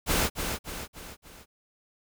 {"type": "noise with echo", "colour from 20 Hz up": "pink", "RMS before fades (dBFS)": -25, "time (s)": [0.06, 0.3], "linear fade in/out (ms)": 50, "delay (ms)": 290, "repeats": 4, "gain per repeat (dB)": -6, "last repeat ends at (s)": 1.46, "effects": []}